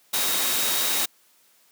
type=tone in noise; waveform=sine; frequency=3775 Hz; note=A#7; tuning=21 cents sharp; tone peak=-31 dBFS; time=0.13-1.06 s; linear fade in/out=10 ms; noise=white; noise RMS=-24 dBFS; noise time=0.13-1.06 s; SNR=-10 dB; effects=white hiss -60 dBFS RMS until 1.71 s + high-pass 200 Hz 12 dB/octave